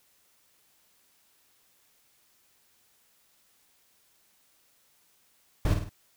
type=noise with echo; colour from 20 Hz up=brown; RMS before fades=-24 dBFS; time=5.65-5.74 s; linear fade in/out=2 ms; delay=51 ms; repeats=3; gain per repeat=-6 dB; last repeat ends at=5.893 s; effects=white hiss -66 dBFS RMS until 6.16 s